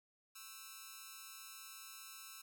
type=tone with amplitude modulation; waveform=5% pulse; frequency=1319 Hz; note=E6; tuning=1 cent sharp; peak=-35 dBFS; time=0.35-2.42 s; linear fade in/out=10 ms; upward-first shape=sine; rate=235 Hz; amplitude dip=100%; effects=none